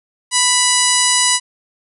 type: harmonic tone with a mistuned harmonic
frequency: 991 Hz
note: B5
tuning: 6 cents sharp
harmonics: 1 / 2 / 3 / 4 / 5 / 6 / 7 / 8 / 9 / 10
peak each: -21 / -21 / -21 / -21 / -21 / -21 / -21 / -21 / -21 / -21 dBFS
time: 0.31-1.4 s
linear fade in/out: 50 ms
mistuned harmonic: 3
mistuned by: -30 cents
effects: none